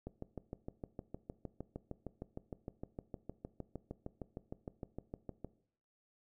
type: click train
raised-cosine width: 2 ms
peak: -29 dBFS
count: 36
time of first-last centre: 0.07-5.446 s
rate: 6.51 Hz
effects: noise-tail reverb RT60 0.6 s tail -18 dB re dry